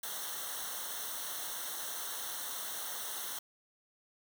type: noise with comb filter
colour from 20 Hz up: white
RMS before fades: -40 dBFS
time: 0.03-3.39 s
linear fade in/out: 5 ms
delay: 0.41 ms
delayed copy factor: -0.9
effects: none